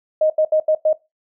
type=tone bursts at uneven times; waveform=sine; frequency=622.3 Hz; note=D#5; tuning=in tune; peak=-12 dBFS; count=5; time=0.21-0.3 / 0.38-0.45 / 0.52-0.6 / 0.68-0.75 / 0.85-0.93 s; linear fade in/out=5 ms; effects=noise-tail reverb RT60 0.2 s tail -18 dB re dry

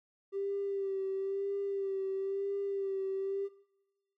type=tone with vibrato; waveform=triangle; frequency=392 Hz; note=G4; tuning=in tune; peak=-28 dBFS; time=0.32-3.49 s; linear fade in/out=50 ms; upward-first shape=sine; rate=1 Hz; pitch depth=30 cents each way; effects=noise-tail reverb RT60 1.0 s tail -24 dB re dry + tanh soft clip ceiling -30 dBFS

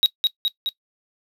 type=tone with echo; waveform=triangle; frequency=3812 Hz; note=A#7; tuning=38 cents sharp; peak=-11 dBFS; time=0.03-0.06 s; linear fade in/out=0 ms; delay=210 ms; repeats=3; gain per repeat=-3 dB; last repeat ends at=0.69 s; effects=noise-tail reverb RT60 0.1 s tail -19 dB re dry

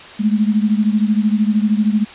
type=beating tone pair; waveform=sine; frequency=208.6 / 221.6 Hz; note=G#3 / A3; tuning=+8 / +13 cents; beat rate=13 Hz; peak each=-14 / -17 dBFS; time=0.19-2.05 s; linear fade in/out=20 ms; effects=white hiss -36 dBFS RMS until 2.14 s + resampled to 8000 Hz

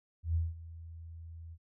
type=tone with ADSR envelope; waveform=sine; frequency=82.6 Hz; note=E2; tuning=4 cents sharp; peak=-26 dBFS; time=0.23-1.58 s; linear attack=120 ms; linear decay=190 ms; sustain=-18 dB; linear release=53 ms; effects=none

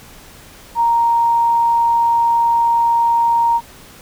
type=tone; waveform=sine; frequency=932.3 Hz; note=A#5; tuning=in tune; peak=-11 dBFS; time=0.75-3.61 s; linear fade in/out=50 ms; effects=pink hiss -41 dBFS RMS until 4.01 s

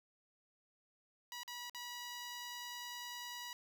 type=tone with dropouts; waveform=10% pulse; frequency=970 Hz; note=B5; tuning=31 cents flat; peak=-36 dBFS; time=1.32-3.53 s; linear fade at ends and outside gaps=1 ms; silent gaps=1.433-1.478 / 1.697-1.747 s; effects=none

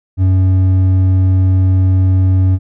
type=tone with hard clipping; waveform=sine; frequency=93.5 Hz; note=F#2; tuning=19 cents sharp; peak=-9 dBFS; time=0.17-2.59 s; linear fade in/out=50 ms; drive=5 dB; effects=none

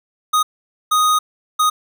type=tone bursts at uneven times; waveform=square; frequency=1244.5 Hz; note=D#6; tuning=in tune; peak=-13 dBFS; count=3; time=0.33-0.43 / 0.91-1.19 / 1.59-1.7 s; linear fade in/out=10 ms; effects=none

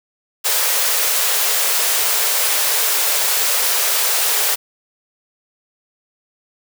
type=high-pass noise; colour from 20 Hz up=white; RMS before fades=-17 dBFS; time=0.44-4.56 s; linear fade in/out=20 ms; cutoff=400 Hz; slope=96 dB/octave; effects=none

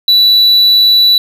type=tone; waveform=triangle; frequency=3951 Hz; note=B7; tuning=in tune; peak=-3 dBFS; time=0.08-1.18 s; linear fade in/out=2 ms; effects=none

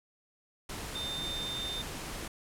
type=tone in noise; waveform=sine; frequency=3600 Hz; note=A7; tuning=39 cents sharp; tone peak=-35 dBFS; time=0.95-1.82 s; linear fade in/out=5 ms; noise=pink; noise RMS=-40 dBFS; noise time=0.69-2.28 s; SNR=+2 dB; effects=low-pass 12000 Hz 12 dB/octave

